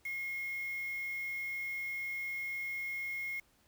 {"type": "tone with quantisation", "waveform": "sine", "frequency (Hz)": 2154, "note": "C7", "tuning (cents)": 50, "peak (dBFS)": -36, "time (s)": [0.05, 3.4], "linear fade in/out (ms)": 5, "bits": 8, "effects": ["pink hiss -69 dBFS RMS until 3.67 s"]}